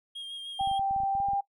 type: tone with vibrato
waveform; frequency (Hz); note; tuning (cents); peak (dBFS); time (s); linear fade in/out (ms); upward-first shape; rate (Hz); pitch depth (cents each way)
triangle; 3236; G#7; -46; -35; 0.15-0.79; 10; sine; 6.6; 21
type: tone with pitch glide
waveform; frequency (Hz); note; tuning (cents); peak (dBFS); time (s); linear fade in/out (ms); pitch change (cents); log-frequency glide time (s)
sine; 784 to 797.2; G5 to G5; 0 to +29; -25; 0.59-1.41; 10; +29; 1.12-1.24
type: clicks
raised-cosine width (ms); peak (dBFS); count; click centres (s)
5; -33; 12; 0.611 / 0.674 / 0.714 / 0.795 / 0.91 / 0.963 / 1.003 / 1.035 / 1.152 / 1.202 / 1.286 / 1.334
effects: noise-tail reverb RT60 0.1 s tail -20 dB re dry